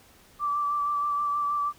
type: tone with vibrato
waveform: sine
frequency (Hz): 1165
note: D6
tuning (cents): -14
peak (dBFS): -24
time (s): 0.39-1.73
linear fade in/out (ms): 50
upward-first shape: sine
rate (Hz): 6.3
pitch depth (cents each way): 20
effects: pink hiss -56 dBFS RMS until 1.78 s